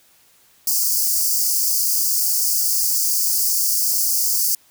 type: high-pass noise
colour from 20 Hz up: white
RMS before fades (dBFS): -19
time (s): 0.67-4.55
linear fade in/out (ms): 2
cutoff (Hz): 4600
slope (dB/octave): 96
effects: white hiss -55 dBFS RMS until 4.7 s